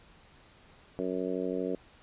harmonic tone, 92.5 Hz, F#2, in tune, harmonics 2 / 3 / 4 / 5 / 6 / 7, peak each -39 / -35 / -36 / -35 / -39 / -43 dBFS, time 0.99-1.75 s, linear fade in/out 0 ms, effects pink hiss -58 dBFS RMS until 2.02 s + resampled to 8000 Hz

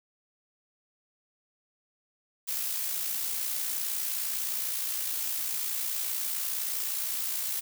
blue noise with amplitude modulation, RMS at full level -30 dBFS, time 2.47-7.61 s, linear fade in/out 20 ms, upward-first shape sine, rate 59.6 Hz, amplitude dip 40%, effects none

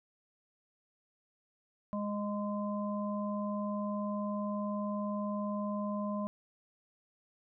harmonic tone, 206.2 Hz, G#3, 12 cents flat, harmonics 1 / 3 / 5, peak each -34 / -39 / -41 dBFS, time 1.93-6.27 s, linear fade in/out 0 ms, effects none

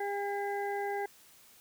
harmonic tone, 403.6 Hz, G#4, 49 cents flat, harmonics 1 / 2 / 4 / 5, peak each -35 / -35 / -43 / -44 dBFS, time 0-1.06 s, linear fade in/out 5 ms, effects white hiss -59 dBFS RMS until 1.6 s

